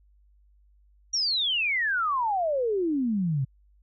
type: exponential sweep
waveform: sine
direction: down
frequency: 5820 to 127.2 Hz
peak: -23 dBFS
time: 1.13-3.45 s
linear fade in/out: 10 ms
effects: added 50 Hz sine -57 dBFS peak until 3.82 s